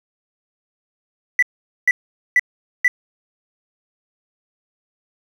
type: tone bursts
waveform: triangle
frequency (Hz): 1975.5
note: B6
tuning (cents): 0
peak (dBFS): -7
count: 4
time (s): 1.39-2.88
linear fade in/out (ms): 2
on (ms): 35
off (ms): 450
effects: tanh soft clip ceiling -7 dBFS + 8-bit